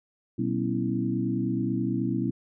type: tone cluster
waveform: sine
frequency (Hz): 123.3 / 190.5 / 244.3 / 273.6 / 327.9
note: B2 / G3 / B3 / C#4 / E4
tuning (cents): -2 / -49 / -19 / -23 / -9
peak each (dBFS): -31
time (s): 0.38-2.31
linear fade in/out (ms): 10
effects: none